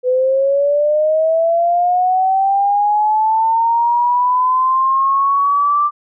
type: linear sweep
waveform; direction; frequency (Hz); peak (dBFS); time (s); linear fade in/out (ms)
sine; up; 498.4 to 1182; -11; 0.03-5.91; 50
effects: none